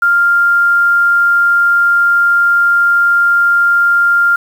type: tone with quantisation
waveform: sine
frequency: 1396.9 Hz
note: F6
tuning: in tune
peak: -7 dBFS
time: 0.02-4.36 s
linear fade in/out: 5 ms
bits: 6
effects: none